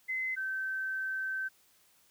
sine tone pair in turn, 2050 / 1544.9 Hz, C7 / G6, -36 / -26 cents, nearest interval perfect fourth, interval 490 cents, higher first, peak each -31 / -32 dBFS, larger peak first, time 0.08-0.36 / 0.36-1.49 s, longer second, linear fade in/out 20 ms, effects white hiss -66 dBFS RMS until 2.1 s

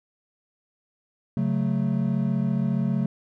triangle chord, F# minor, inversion second, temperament equal, 138.59 / 185 / 220 Hz, C#3 / F#3 / A3, 0 / 0 / 0 cents, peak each -24 dBFS, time 1.37-3.06 s, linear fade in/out 2 ms, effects none

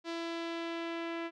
sawtooth tone with low-pass filter sweep, 334.4 Hz, E4, 25 cents sharp, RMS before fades -38 dBFS, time 0.04-1.31 s, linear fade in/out 50 ms, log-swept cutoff 4500 to 2500 Hz, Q 1.5, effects none

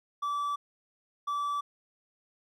triangle tone pair in turn, 1157 / 1157 Hz, D6 / D6, -26 / -26 cents, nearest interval unison, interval 0 cents, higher neither, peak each -27 dBFS, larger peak neither, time 0.22-0.56 / 1.27-1.61 s, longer neither, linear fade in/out 10 ms, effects none

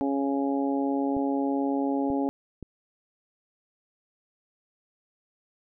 harmonic tone, 138.59 Hz, C#3, in tune, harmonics 2 / 3 / 4 / 5 / 6, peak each -25 / -33 / -34 / -37 / -34 dBFS, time 0.01-2.29 s, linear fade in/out 0 ms
clicks, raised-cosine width 3 ms, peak -25 dBFS, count 3, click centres 1.167 / 2.102 / 2.627 s
effects none

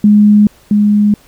sine tone pair in turn, 208.4 / 207.6 Hz, G#3 / G#3, +6 / 0 cents, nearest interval unison, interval 6 cents, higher first, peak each -3 / -6 dBFS, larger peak first, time 0.04-0.47 / 0.71-1.14 s, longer neither, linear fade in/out 2 ms, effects pink hiss -46 dBFS RMS until 1.27 s

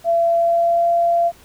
sine tone with pitch glide, 676 to 684.6 Hz, E5 to F5, +43 to -35 cents, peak -13 dBFS, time 0.04-1.32 s, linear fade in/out 50 ms, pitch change +22 cents, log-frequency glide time 0.29-0.89 s, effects pink hiss -48 dBFS RMS until 1.44 s

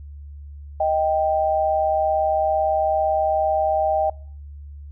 sine tone pair together, 626.2 / 784 Hz, D#5 / G5, +11 / 0 cents, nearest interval major third, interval 389 cents, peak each -20 dBFS, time 0.8-4.1 s, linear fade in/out 5 ms, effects noise-tail reverb RT60 0.5 s tail -24 dB re dry + added 72 Hz sine -35 dBFS peak until 4.91 s

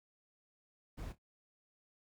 brown noise with echo, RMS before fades -44 dBFS, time 0.97-1.13 s, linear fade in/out 20 ms, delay 28 ms, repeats 2, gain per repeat -15 dB, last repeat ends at 1.186 s, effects noise-tail reverb RT60 0.1 s tail -26 dB re dry

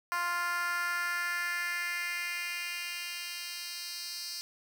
10% pulse tone with high-pass filter sweep, 349.2 Hz, F4, in tune, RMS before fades -35 dBFS, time 0.12-4.41 s, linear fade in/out 0 ms, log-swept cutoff 1100 to 4500 Hz, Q 2.6, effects none

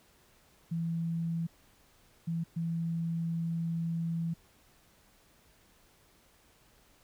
sine tone bursts at uneven times, 166.3 Hz, E3, 16 cents sharp, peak -30 dBFS, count 3, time 0.71-1.47 / 2.27-2.44 / 2.56-4.34 s, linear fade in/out 10 ms, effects pink hiss -64 dBFS RMS until 7.03 s

